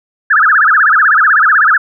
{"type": "tone with vibrato", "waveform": "sine", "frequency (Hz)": 1473, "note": "F#6", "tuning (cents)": -8, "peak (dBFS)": -5, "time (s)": [0.3, 1.78], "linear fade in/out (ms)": 10, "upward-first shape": "sine", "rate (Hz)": 16, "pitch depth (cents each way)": 300, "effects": []}